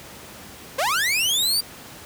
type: linear sweep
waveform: sawtooth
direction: up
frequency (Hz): 480.6 to 4771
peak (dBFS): -16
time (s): 0.78-1.61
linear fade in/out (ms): 10
effects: pink hiss -41 dBFS RMS until 2.05 s + high-pass 80 Hz 12 dB/octave